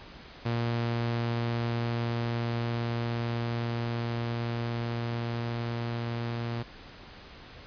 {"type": "tone with level ramp", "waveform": "sawtooth", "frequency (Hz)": 117.5, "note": "A#2", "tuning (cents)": 14, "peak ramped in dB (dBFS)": [-23, -27], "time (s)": [0.45, 6.63], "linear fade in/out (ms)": 10, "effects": ["pink hiss -48 dBFS RMS until 7.66 s", "resampled to 11025 Hz"]}